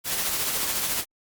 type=noise with tremolo; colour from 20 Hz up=white; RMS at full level=-25 dBFS; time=0.04-1.05 s; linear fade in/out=50 ms; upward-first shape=sine; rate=14 Hz; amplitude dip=35%; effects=Opus 48 kbps